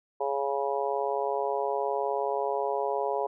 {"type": "harmonic tone", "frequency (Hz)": 139.1, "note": "C#3", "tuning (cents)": 6, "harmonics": [3, 4, 5, 6, 7], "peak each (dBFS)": [-31, -32, -33, -34, -34], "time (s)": [0.2, 3.27], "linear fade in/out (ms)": 10, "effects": []}